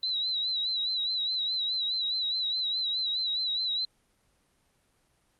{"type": "tone with vibrato", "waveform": "sine", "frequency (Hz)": 3951, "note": "B7", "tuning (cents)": 0, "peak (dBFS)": -27, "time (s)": [0.03, 3.85], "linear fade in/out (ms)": 2, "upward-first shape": "sine", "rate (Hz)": 4.8, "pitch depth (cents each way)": 66, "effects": ["pink hiss -69 dBFS RMS until 5.39 s", "Opus 24 kbps"]}